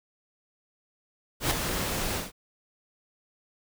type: noise with ADSR envelope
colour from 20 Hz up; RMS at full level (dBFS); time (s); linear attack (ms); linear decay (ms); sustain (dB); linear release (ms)
pink; -23; 1.4-2.32; 110; 5; -7; 170
effects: none

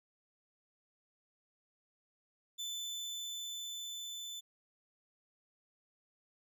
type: tone with level ramp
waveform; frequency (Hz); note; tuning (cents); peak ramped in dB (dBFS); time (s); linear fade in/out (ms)
30% pulse; 3515; A7; -2; -36 to -40; 2.58-4.41; 20
effects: none

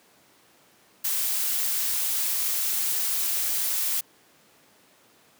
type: noise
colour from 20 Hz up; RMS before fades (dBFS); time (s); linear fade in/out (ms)
blue; -26; 1.04-4.01; 10
effects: pink hiss -58 dBFS RMS until 5.39 s + high-pass 200 Hz 12 dB/octave

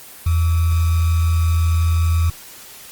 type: tone with sample-and-hold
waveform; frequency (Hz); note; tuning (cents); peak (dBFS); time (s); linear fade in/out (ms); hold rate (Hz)
sine; 82.9; E2; +10; -13; 0.26-2.3; 5; 1225
effects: white hiss -39 dBFS RMS until 2.91 s + Opus 24 kbps

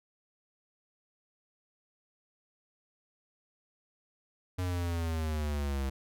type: linear sweep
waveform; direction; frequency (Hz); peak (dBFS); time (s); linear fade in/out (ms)
square; down; 91.7 to 66.4; -31; 4.58-5.9; 10
effects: none

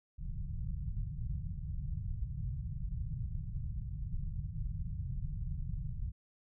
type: low-pass noise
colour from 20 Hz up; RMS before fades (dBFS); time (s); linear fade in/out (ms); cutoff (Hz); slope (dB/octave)
pink; -38; 0.18-6.12; 20; 160; 48
effects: none

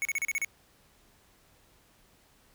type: tone bursts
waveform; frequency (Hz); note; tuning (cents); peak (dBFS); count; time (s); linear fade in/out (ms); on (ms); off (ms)
square; 2217; C#7; 0; -28; 7; 0.02-0.447; 0; 31; 35
effects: pink hiss -63 dBFS RMS until 2.54 s

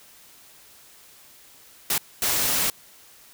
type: noise bursts at uneven times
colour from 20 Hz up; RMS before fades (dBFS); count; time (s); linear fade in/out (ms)
white; -23; 2; 1.9-1.98 / 2.22-2.7; 2
effects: white hiss -51 dBFS RMS until 3.33 s

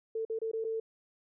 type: tone with dropouts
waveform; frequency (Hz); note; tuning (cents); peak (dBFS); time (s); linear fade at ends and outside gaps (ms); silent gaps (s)
sine; 446.8; A4; +27; -31; 0.15-0.8; 5; 0.251-0.298 / 0.389-0.416 / 0.515-0.533 / 0.642-0.647
effects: none

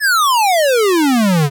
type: exponential sweep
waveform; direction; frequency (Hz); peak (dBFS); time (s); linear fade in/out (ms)
square; down; 1774 to 134.9; -11; 0-1.5; 50
effects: none

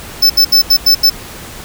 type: tone bursts at uneven times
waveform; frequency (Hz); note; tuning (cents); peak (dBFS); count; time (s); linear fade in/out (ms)
square; 5274; E8; 0; -5; 6; 0.22-0.3 / 0.37-0.45 / 0.52-0.62 / 0.7-0.77 / 0.86-0.95 / 1.03-1.1; 10
effects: added 60 Hz sine -40 dBFS peak until 1.64 s + pink hiss -30 dBFS RMS until 1.64 s

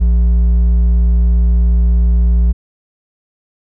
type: tone with hard clipping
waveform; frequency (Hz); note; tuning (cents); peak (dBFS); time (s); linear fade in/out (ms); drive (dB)
sine; 58.5; A#1; +7; -9; 0-2.53; 20; 4
effects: none

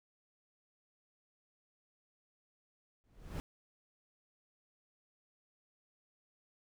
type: noise with exponential growth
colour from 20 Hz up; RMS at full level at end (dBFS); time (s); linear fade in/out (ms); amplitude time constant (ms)
brown; -35; 3.04-3.4; 0; 78
effects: none

